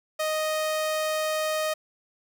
sawtooth tone, 622.3 Hz, D#5, in tune, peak -21 dBFS, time 0.19-1.74 s, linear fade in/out 10 ms, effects none

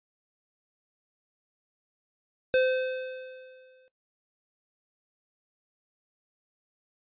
square tone with exponential decay, 515 Hz, C5, 28 cents flat, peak -20 dBFS, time 2.54-3.88 s, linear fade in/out 0 ms, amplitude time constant 290 ms, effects noise-tail reverb RT60 0.1 s tail -17 dB re dry + resampled to 8000 Hz

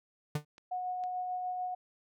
45% pulse tone with exponential decay, 149.1 Hz, D3, 27 cents sharp, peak -27 dBFS, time 0.35-0.45 s, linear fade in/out 5 ms, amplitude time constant 20 ms
clicks, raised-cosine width 0.2 ms, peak -36 dBFS, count 2, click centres 0.581 / 1.038 s
sine tone with tremolo, 730 Hz, F#5, 24 cents flat, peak -32 dBFS, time 0.71-1.75 s, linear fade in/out 10 ms, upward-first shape sine, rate 6.8 Hz, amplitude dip 25%
effects none

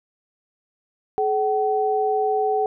sine tone pair together, 426.5 / 760 Hz, G#4 / F#5, +46 / +46 cents, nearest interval minor seventh, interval 1000 cents, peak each -21 dBFS, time 1.18-2.66 s, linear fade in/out 0 ms, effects none

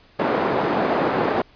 white band-pass noise, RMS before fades -21 dBFS, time 0.19-1.42 s, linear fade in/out 5 ms, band 220 to 710 Hz, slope 12 dB/octave, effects pink hiss -53 dBFS RMS until 1.55 s + resampled to 11025 Hz

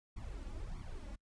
brown noise with flanger, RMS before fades -44 dBFS, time 0.16-1.16 s, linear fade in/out 10 ms, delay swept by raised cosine 0.88 to 3.58 ms, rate 1.6 Hz, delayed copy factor +0.9, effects noise-tail reverb RT60 0.1 s tail -26 dB re dry + resampled to 22050 Hz

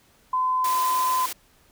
sine tone, 1021 Hz, C6, 43 cents flat, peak -20 dBFS, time 0.33-1.26 s, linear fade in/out 5 ms
white high-pass noise, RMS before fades -32 dBFS, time 0.64-1.33 s, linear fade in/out 5 ms, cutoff 260 Hz, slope 48 dB/octave
effects pink hiss -59 dBFS RMS until 1.71 s

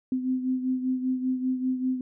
sine beating tone pair, 256.2 / 261.3 Hz, C4 / C4, -36 / -2 cents, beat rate 5.1 Hz, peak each -25 / -32 dBFS, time 0.12-2.01 s, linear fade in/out 2 ms, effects none

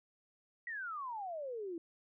sine exponential sweep, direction down, 1949 to 323.9 Hz, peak -39 dBFS, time 0.67-1.78 s, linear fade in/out 2 ms, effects none

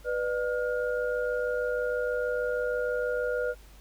sine tone cluster, 493.7 / 600 / 1422 Hz, B4 / D5 / F6, -1 / +37 / +31 cents, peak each -28 / -33 / -34 dBFS, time 0.04-3.55 s, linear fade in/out 50 ms, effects added 50 Hz sine -49 dBFS peak until 3.8 s + pink hiss -57 dBFS RMS until 3.8 s

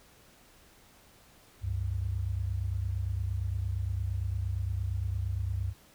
sine tone pair together, 69.3 / 98 Hz, C#2 / G2, 0 / 0 cents, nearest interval tritone, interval 600 cents, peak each -33 / -31 dBFS, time 1.61-5.74 s, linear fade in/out 50 ms, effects pink hiss -59 dBFS RMS until 5.94 s

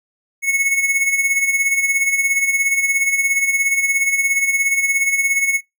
square tone with tremolo, 2198 Hz, C#7, 15 cents flat, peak -13 dBFS, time 0.42-5.61 s, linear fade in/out 50 ms, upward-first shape sine, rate 17 Hz, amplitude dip 60%, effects noise-tail reverb RT60 0.2 s tail -22 dB re dry

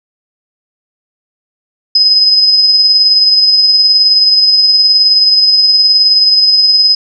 sine tone with tremolo, 5050 Hz, D#8, 25 cents sharp, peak -3 dBFS, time 1.95-6.95 s, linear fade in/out 5 ms, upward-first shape sine, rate 19 Hz, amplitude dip 35%, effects none

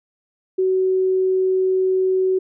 sine tone, 375.3 Hz, F#4, 25 cents sharp, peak -15 dBFS, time 0.58-2.39 s, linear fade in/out 10 ms, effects none

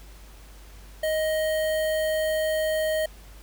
square tone with notch filter, 626 Hz, D#5, 10 cents sharp, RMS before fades -25 dBFS, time 1.03-3.06 s, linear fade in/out 5 ms, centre 5500 Hz, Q 1.7, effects added 50 Hz sine -44 dBFS peak until 3.42 s + pink hiss -52 dBFS RMS until 3.42 s

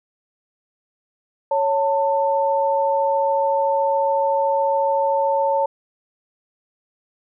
sine tone pair together, 554.4 / 893.1 Hz, C#5 / A5, 0 / +26 cents, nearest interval minor sixth, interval 826 cents, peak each -19 dBFS, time 1.51-5.66 s, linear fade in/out 5 ms, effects none

